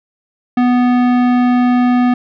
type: tone with tanh clipping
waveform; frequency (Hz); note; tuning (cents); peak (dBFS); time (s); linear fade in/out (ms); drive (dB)
sine; 246.9; B3; 0; -11; 0.57-2.14; 5; 17
effects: none